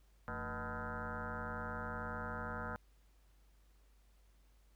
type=tone with frequency modulation; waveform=sine; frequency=747 Hz; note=F#5; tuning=16 cents sharp; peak=-39 dBFS; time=0.28-2.76 s; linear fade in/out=0 ms; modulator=131 Hz; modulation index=6.2; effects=added 50 Hz sine -64 dBFS peak until 4.75 s + pink hiss -75 dBFS RMS until 4.75 s